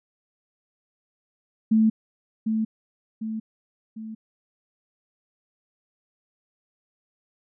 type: tone with echo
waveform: sine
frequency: 220 Hz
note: A3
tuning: in tune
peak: -15 dBFS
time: 1.71-1.9 s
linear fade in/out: 10 ms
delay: 750 ms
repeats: 3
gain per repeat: -6 dB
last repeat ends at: 4.15 s
effects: none